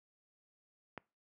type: click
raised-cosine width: 0.5 ms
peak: -27 dBFS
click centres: 0.977 s
effects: noise-tail reverb RT60 0.3 s tail -24 dB re dry + high-pass 100 Hz 12 dB/octave

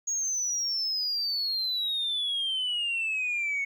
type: exponential sweep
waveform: sine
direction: down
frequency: 6670 to 2199 Hz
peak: -25 dBFS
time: 0.07-3.65 s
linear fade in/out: 10 ms
effects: tanh soft clip ceiling -24 dBFS + 11-bit

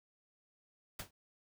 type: noise with exponential decay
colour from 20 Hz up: pink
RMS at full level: -37 dBFS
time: 0.99-1.11 s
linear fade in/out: 5 ms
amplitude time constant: 26 ms
effects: none

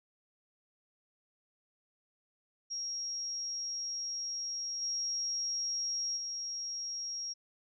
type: tone with level steps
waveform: sine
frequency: 5600 Hz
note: F8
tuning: 4 cents sharp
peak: -35 / -32 / -36 dBFS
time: 2.7-7.34 s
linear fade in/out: 20 ms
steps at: 4.81 / 6.16 s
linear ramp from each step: 20 ms
effects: none

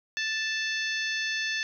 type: harmonic tone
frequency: 880 Hz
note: A5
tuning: in tune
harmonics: 2 / 3 / 4 / 5 / 6 / 7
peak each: -30 / -34 / -36 / -38 / -40 / -41 dBFS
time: 0.17-1.63 s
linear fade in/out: 0 ms
effects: none

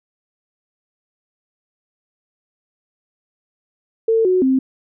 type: tone with pitch steps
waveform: sine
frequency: 449.4 / 368.4 / 262.9 Hz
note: A4 / F#4 / C4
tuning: +37 / -7 / +8 cents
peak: -12 dBFS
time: 4.08-4.59 s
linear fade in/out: 5 ms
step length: 170 ms
effects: none

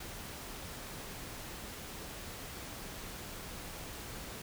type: noise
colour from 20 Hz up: pink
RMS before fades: -45 dBFS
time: 0-4.42 s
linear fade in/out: 5 ms
effects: none

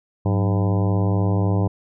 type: harmonic tone with a mistuned harmonic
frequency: 100.5 Hz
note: G2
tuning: 44 cents sharp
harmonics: 1 / 2 / 3 / 4 / 5 / 6 / 7 / 8 / 9 / 10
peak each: -18 / -24 / -28 / -30 / -32 / -34 / -35 / -36 / -37 / -38 dBFS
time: 0.25-1.68 s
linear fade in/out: 10 ms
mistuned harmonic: 2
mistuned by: -150 cents
effects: none

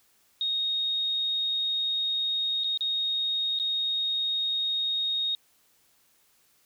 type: tone with dropouts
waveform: sine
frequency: 3729 Hz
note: A#7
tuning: in tune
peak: -25 dBFS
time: 0.41-5.35 s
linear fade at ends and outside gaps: 1 ms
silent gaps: 2.637-2.643 / 2.775-2.808 / 3.589-3.598 s
effects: white hiss -65 dBFS RMS until 6.65 s

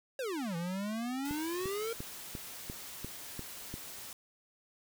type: exponential two-way sweep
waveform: square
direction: down then up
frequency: 558 to 164.81 to 466.9 Hz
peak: -35 dBFS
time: 0.19-1.93 s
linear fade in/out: 2 ms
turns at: 0.56 s
type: noise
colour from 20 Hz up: white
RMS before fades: -46 dBFS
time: 1.25-4.13 s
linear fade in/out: 2 ms
type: click train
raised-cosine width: 3 ms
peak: -27 dBFS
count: 8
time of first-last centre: 1.31-3.741 s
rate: 2.88 Hz
effects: none

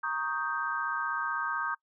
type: chord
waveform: sine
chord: Eb dominant seventh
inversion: second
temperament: equal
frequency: 932.3 / 1108.7 / 1244.5 / 1568 Hz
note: Bb5 / Db6 / Eb6 / G6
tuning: 0 / 0 / 0 / 0 cents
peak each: -37 / -37 / -34 / -33 dBFS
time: 0.03-1.75 s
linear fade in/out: 10 ms
effects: noise-tail reverb RT60 0.1 s tail -24 dB re dry

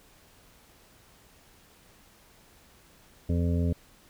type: harmonic tone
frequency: 85.6 Hz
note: F2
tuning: 34 cents flat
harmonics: 1 / 2 / 3 / 5 / 6 / 7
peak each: -25 / -30 / -32 / -38 / -43 / -42 dBFS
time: 3.29-3.73 s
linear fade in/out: 5 ms
effects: pink hiss -58 dBFS RMS until 4.09 s

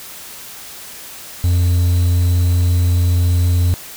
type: tone with quantisation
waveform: triangle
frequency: 87.9 Hz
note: F2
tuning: 12 cents sharp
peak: -9 dBFS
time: 1.44-3.74 s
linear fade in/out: 0 ms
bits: 6
effects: white hiss -34 dBFS RMS until 3.96 s

